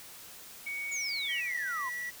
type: tone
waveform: sine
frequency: 2238 Hz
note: C#7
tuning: 16 cents sharp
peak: -34 dBFS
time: 0.66-1.41 s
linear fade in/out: 10 ms
type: exponential sweep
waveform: sine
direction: down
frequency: 7130 to 975 Hz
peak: -34 dBFS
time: 0.91-1.9 s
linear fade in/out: 20 ms
type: tone with pitch glide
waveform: triangle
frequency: 1925 to 1946.2 Hz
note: B6 to B6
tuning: -45 to -26 cents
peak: -33 dBFS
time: 1.28-2.11 s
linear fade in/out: 20 ms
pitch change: +19 cents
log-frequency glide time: 1.38-1.45 s
effects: white hiss -49 dBFS RMS until 2.2 s